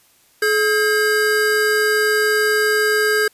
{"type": "tone pair together", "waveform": "square", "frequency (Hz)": [426.4, 1609.9], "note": ["G#4", "G6"], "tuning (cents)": [46, 46], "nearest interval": "octave + major seventh", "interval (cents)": 2300, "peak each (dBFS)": -18, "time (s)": [0.42, 3.28], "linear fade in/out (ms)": 5, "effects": ["white hiss -55 dBFS RMS until 3.33 s", "resampled to 32000 Hz"]}